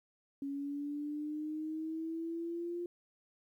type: exponential sweep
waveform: sine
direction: up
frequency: 277.2 to 350.2 Hz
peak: -36 dBFS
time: 0.42-2.86 s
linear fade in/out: 2 ms
effects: 12-bit